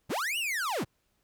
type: linear two-way sweep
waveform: 45% pulse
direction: up then down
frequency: 57.8 to 2960 to 57.8 Hz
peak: -29 dBFS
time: 0.09-0.85 s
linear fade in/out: 20 ms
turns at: 0.38 s
effects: pink hiss -74 dBFS RMS until 1.23 s